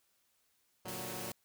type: chord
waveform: 10% pulse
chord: Bb augmented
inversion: none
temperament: equal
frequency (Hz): 116.54 / 146.83 / 185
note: Bb2 / D3 / F#3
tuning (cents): 0 / 0 / 0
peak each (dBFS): -38 / -42 / -37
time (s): 0.85-1.32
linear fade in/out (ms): 5
type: noise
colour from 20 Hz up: white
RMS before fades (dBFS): -45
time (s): 0.88-1.32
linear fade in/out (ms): 2
effects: white hiss -75 dBFS RMS until 1.44 s